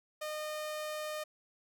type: tone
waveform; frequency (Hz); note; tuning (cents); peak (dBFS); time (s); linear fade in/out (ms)
sawtooth; 611; D#5; -32; -33; 0.21-1.24; 10
effects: none